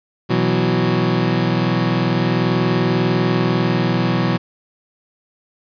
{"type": "chord", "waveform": "25% pulse", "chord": "B suspended fourth", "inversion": "none", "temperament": "equal", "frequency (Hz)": [123.47, 164.81, 185], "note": ["B2", "E3", "F#3"], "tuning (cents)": [0, 0, 0], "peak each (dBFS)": -16, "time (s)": [0.29, 4.38], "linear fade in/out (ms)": 20, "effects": ["resampled to 11025 Hz", "8-bit"]}